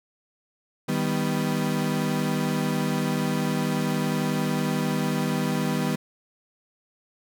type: chord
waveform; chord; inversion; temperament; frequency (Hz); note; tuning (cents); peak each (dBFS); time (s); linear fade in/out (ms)
35% pulse; Eb augmented; none; equal; 155.56 / 196 / 246.9; Eb3 / G3 / B3; 0 / 0 / 0; -26; 0.88-5.96; 10
effects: none